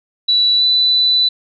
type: tone with pitch glide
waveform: sine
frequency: 3943 to 3984 Hz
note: B7 to B7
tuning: -4 to +14 cents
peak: -10 dBFS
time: 0.28-1.29 s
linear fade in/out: 10 ms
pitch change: +18 cents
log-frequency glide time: 0.57-0.63 s
effects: none